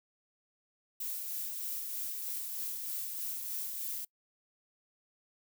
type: noise with tremolo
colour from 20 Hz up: violet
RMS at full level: -37 dBFS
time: 1-4.05 s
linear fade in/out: 5 ms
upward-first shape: sine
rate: 3.2 Hz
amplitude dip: 30%
effects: noise-tail reverb RT60 0.1 s tail -25 dB re dry

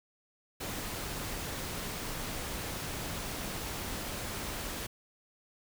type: noise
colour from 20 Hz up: pink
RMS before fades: -38 dBFS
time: 0.6-4.87 s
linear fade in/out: 10 ms
effects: none

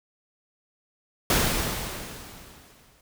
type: noise with exponential decay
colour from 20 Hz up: pink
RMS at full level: -20 dBFS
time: 1.3-3.01 s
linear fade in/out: 2 ms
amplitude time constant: 370 ms
effects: none

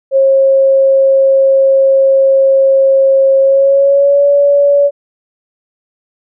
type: tone with pitch glide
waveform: sine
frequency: 540 to 569.1 Hz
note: C#5 to C#5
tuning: -45 to +45 cents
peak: -5 dBFS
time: 0.11-4.91 s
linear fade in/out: 50 ms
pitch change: +90 cents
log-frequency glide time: 3.4-4.26 s
effects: none

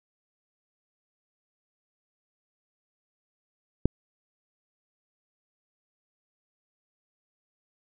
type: click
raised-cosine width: 3 ms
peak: -7 dBFS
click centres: 3.856 s
effects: none

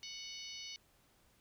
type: harmonic tone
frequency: 740 Hz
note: F#5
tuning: in tune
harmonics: 3 / 4 / 5 / 6 / 7 / 8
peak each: -53 / -50 / -54 / -50 / -55 / -53 dBFS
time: 0.03-0.76 s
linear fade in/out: 0 ms
effects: pink hiss -70 dBFS RMS until 1.4 s

